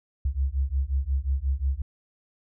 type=beating tone pair; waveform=sine; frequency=65.1 / 70.7 Hz; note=C2 / C#2; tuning=-8 / +35 cents; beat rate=5.6 Hz; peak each=-26 dBFS; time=0.25-1.82 s; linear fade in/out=5 ms; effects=none